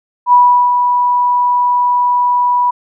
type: tone with ADSR envelope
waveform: sine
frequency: 980 Hz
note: B5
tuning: 14 cents flat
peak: -3 dBFS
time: 0.26-2.71 s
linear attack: 67 ms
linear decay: 380 ms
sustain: -6 dB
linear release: 10 ms
effects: none